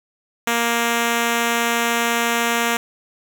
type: tone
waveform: 5% pulse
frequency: 234 Hz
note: A#3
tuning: 7 cents sharp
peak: -6 dBFS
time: 0.47-2.77 s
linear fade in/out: 2 ms
effects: none